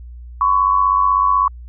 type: tone pair together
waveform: sine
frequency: 1022.9 / 1119 Hz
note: C6 / C#6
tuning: -39 / +16 cents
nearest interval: major second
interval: 155 cents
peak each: -17 / -13 dBFS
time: 0.41-1.48 s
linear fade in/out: 2 ms
effects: added 60 Hz sine -32 dBFS peak until 1.68 s